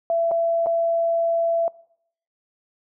sine tone with dropouts, 670 Hz, E5, 28 cents sharp, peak -18 dBFS, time 0.1-1.68 s, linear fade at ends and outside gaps 1 ms, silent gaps 0.312-0.316 / 0.661-0.668 s, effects noise-tail reverb RT60 0.7 s tail -23 dB re dry

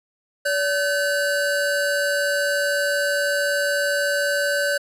square tone pair together, 572.7 / 1526 Hz, D5 / G6, -44 / -47 cents, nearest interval octave + perfect fourth, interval 1697 cents, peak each -23 dBFS, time 0.45-4.78 s, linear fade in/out 10 ms, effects resampled to 32000 Hz

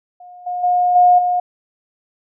sine tone with level steps, 717 Hz, F5, 45 cents sharp, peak -36 / -20 / -12 / -7 / -14 dBFS, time 0.2-1.4 s, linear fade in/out 5 ms, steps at 0.46 / 0.63 / 0.95 / 1.18 s, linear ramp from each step 10 ms, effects none

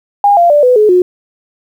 sine tone with pitch steps, 812 / 690.7 / 587.6 / 499.8 / 425.2 / 361.7 Hz, G#5 / F5 / D5 / B4 / G#4 / F#4, -39 / -19 / +1 / +21 / +41 / -39 cents, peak -4 dBFS, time 0.24-1.02 s, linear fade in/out 2 ms, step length 130 ms, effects 7-bit

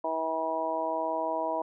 harmonic tone, 161.3 Hz, E3, 37 cents flat, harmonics 2 / 3 / 4 / 5 / 6, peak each -38 / -38 / -31 / -37 / -32 dBFS, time 0.04-1.62 s, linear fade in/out 5 ms, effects none

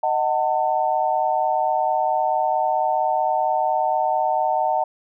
sine chord, D# diminished, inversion none, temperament just, 622.3 / 746.7 / 896 Hz, D#5 / F#5 / A5, 0 / +16 / +31 cents, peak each -24 / -21 / -22 dBFS, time 0.03-4.84 s, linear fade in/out 5 ms, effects none

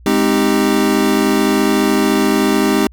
square chord, Ab major seventh, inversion none, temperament equal, 207.7 / 261.6 / 311.1 / 392 Hz, Ab3 / C4 / Eb4 / G4, 0 / 0 / 0 / 0 cents, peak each -18 dBFS, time 0.06-2.87 s, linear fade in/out 2 ms, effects added 60 Hz sine -38 dBFS peak until 2.92 s

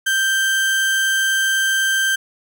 35% pulse tone, 1568 Hz, G6, in tune, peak -14 dBFS, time 0.06-2.16 s, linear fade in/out 10 ms, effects none

